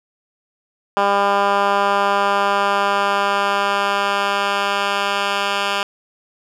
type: tone with band-pass filter sweep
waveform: 10% pulse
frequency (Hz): 200.3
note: G3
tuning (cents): +38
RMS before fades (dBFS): -18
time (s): 0.97-5.83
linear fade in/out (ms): 0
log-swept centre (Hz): 1000 to 2300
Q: 1
effects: none